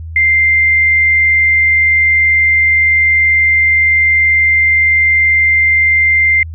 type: tone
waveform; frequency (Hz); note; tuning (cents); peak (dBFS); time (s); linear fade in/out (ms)
sine; 2093; C7; 0; -7; 0.16-6.43; 2
effects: added 81 Hz sine -23 dBFS peak until 6.54 s